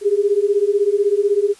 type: beating tone pair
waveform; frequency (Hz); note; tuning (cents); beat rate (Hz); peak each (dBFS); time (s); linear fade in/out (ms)
sine; 397.6 / 413.6; G4 / G#4; +25 / -7; 16; -17 / -16; 0.01-1.55; 50
effects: white hiss -47 dBFS RMS until 1.59 s + resampled to 24000 Hz